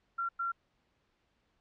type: tone bursts at uneven times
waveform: sine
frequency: 1371 Hz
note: F6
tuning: 32 cents flat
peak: -31 dBFS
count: 2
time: 0.18-0.29 / 0.39-0.52 s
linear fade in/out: 10 ms
effects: pink hiss -75 dBFS RMS until 1.6 s + low-pass 4000 Hz 12 dB/octave